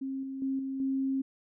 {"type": "tone with level steps", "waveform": "sine", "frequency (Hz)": 268.1, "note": "C4", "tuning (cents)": 42, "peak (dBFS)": [-32, -35, -28, -32, -27], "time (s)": [0.01, 1.22], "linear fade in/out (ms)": 10, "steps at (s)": [0.23, 0.42, 0.59, 0.8], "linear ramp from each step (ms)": 2, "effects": []}